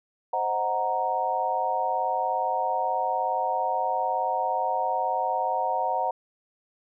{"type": "chord", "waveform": "sine", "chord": "C half-diminished seventh", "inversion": "none", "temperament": "equal", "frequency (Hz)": [523.3, 622.3, 740, 932.3], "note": ["C5", "Eb5", "Gb5", "Bb5"], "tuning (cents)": [0, 0, 0, 0], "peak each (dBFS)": [-32, -33, -27, -27], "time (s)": [0.33, 6.11], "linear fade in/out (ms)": 5, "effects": []}